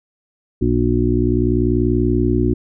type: harmonic tone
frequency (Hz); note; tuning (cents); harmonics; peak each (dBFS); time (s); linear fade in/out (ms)
60.4; B1; -38; 1 / 2 / 4 / 5 / 6; -20 / -20 / -20 / -20 / -20; 0.61-2.54; 10
effects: none